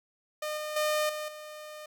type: tone with level steps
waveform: sawtooth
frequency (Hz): 608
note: D#5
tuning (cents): -40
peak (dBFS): -28 / -30 / -22 / -30 / -38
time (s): 0.42-1.86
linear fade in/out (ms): 5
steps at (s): 0.57 / 0.76 / 1.09 / 1.28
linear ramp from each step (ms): 5
effects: none